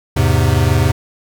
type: chord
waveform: square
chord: E augmented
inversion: none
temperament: equal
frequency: 82.41 / 103.83 / 130.81 Hz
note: E2 / G#2 / B#2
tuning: 0 / 0 / 0 cents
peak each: -16 dBFS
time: 0.16-0.92 s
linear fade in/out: 10 ms
effects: 8-bit